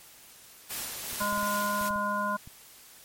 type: noise with tremolo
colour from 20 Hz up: white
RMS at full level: -35 dBFS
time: 0.69-1.9 s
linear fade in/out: 20 ms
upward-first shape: sine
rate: 2.6 Hz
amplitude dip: 30%
type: clicks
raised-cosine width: 5 ms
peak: -34 dBFS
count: 9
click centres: 1.13 / 1.221 / 1.327 / 1.376 / 1.43 / 1.813 / 1.907 / 1.96 / 2.475 s
type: harmonic tone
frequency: 205.4 Hz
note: G#3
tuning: 19 cents flat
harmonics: 1 / 3 / 5 / 7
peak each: -35 / -35 / -29 / -33 dBFS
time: 1.2-2.37 s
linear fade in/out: 10 ms
effects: white hiss -52 dBFS RMS until 3.04 s + MP3 64 kbps